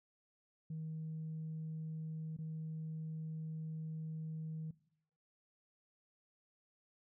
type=tone with dropouts; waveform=sine; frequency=158.3 Hz; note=D#3; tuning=30 cents sharp; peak=-39 dBFS; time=0.7-4.71 s; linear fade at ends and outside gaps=5 ms; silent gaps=2.367-2.386 s; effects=noise-tail reverb RT60 0.7 s tail -20 dB re dry + tanh soft clip ceiling -37 dBFS